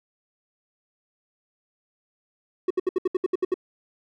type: tone bursts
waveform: triangle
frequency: 369.5 Hz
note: F#4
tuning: 2 cents flat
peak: -17 dBFS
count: 10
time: 2.68-3.542 s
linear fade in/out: 5 ms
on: 25 ms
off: 68 ms
effects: none